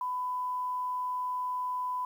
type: tone with quantisation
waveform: sine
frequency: 1000 Hz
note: B5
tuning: 21 cents sharp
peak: -30 dBFS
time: 0.01-2.05 s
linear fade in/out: 2 ms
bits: 10
effects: none